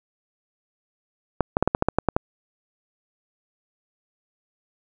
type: clicks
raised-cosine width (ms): 1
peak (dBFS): -4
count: 10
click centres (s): 1.407 / 1.569 / 1.626 / 1.676 / 1.749 / 1.824 / 1.886 / 1.986 / 2.087 / 2.165
effects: none